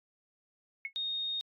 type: tone with exponential decay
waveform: sine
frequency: 2187 Hz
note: C#7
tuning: 24 cents flat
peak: -30 dBFS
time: 0.85-0.93 s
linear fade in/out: 1 ms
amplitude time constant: 16 ms
type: tone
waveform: sine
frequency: 3707 Hz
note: A#7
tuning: 10 cents flat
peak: -32 dBFS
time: 0.96-1.41 s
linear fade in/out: 0 ms
effects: AAC 64 kbps